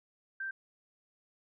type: tone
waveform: sine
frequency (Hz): 1568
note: G6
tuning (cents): 0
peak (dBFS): -35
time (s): 0.4-0.51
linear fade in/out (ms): 5
effects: none